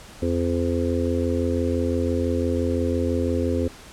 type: harmonic tone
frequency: 85.9 Hz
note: F2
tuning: 28 cents flat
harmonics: 1 / 3 / 4 / 5 / 6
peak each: -25 / -25 / -29 / -28 / -28 dBFS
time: 0.22-3.68 s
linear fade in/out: 5 ms
effects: pink hiss -44 dBFS RMS until 3.92 s + low-pass 10000 Hz 12 dB/octave